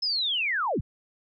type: linear sweep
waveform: sine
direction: down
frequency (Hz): 5220 to 41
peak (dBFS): -24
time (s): 0.02-0.81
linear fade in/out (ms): 10
effects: none